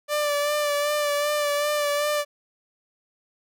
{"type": "tone with vibrato", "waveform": "sawtooth", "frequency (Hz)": 587, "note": "D5", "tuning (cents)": -1, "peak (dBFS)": -18, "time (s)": [0.08, 2.25], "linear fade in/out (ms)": 50, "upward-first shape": "sine", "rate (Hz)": 2.6, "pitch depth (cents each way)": 28, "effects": []}